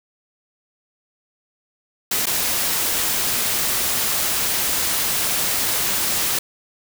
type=noise with dropouts; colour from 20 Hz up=white; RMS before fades=-21 dBFS; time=2.11-6.39 s; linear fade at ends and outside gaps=5 ms; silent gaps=2.258-2.267 s; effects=none